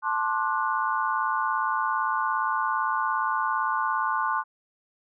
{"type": "chord", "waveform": "sine", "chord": "D dominant seventh", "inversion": "second", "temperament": "just", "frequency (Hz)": [881, 1057.2, 1174.7, 1468.3], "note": ["A5", "C6", "D6", "F#6"], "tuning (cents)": [2, 18, 0, -14], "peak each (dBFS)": [-29, -27, -30, -30], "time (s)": [0.02, 4.44], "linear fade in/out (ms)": 50, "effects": []}